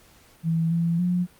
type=tone with pitch steps; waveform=sine; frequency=164 / 168.3 / 178.3 Hz; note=E3 / E3 / F3; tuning=-9 / +36 / +36 cents; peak=-20 dBFS; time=0.43-1.27 s; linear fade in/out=50 ms; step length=280 ms; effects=pink hiss -55 dBFS RMS until 1.39 s + Opus 48 kbps